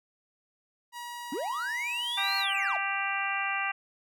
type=tone; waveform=sawtooth; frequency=959 Hz; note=A#5; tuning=49 cents sharp; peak=-34 dBFS; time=0.92-2.46 s; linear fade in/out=50 ms
type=linear two-way sweep; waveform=triangle; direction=up then down; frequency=234.1 to 4330 to 618 Hz; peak=-29 dBFS; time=1.32-2.77 s; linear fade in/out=5 ms; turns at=2.37 s
type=harmonic tone; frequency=393.7 Hz; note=G4; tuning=8 cents sharp; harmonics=2 / 3 / 4 / 5 / 6 / 7; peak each=-35 / -35 / -35 / -35 / -35 / -35 dBFS; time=2.17-3.72 s; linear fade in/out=10 ms
effects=none